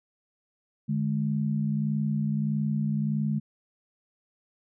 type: tone pair together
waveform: sine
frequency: 148.8 / 210.4 Hz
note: D3 / G#3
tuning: +23 / +23 cents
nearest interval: tritone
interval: 600 cents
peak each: -27 dBFS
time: 0.88-3.4 s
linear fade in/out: 20 ms
effects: none